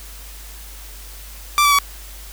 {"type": "tone with pitch steps", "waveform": "sawtooth", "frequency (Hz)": [1174.7, 1153.9, 1133.4], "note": ["D6", "D6", "C#6"], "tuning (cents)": [0, -31, 38], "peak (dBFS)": -8, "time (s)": [1.58, 1.787], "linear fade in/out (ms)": 0, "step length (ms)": 69, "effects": ["added 50 Hz sine -36 dBFS peak until 2.32 s", "white hiss -40 dBFS RMS until 2.32 s"]}